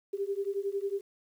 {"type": "beating tone pair", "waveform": "sine", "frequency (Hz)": [392, 403], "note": ["G4", "G4"], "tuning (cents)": [0, 48], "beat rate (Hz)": 11, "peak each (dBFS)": [-33, -33], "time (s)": [0.13, 1.01], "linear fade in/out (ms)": 10, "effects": ["10-bit"]}